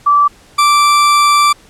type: tone pair in turn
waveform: sine / 40% pulse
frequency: 1161 / 1169.8 Hz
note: D6 / D6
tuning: -20 / -7 cents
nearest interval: unison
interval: 13 cents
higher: second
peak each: -6 dBFS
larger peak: neither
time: 0.06-0.28 / 0.58-1.53 s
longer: second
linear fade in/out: 10 ms
effects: pink hiss -44 dBFS RMS until 1.69 s + low-pass 10000 Hz 12 dB/octave